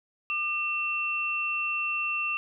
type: tone pair together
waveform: sine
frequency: 1202.7 / 2700 Hz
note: D6 / E7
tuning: +41 / +41 cents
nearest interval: octave + major second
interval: 1400 cents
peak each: -34 / -27 dBFS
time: 0.3-2.37 s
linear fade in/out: 0 ms
effects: none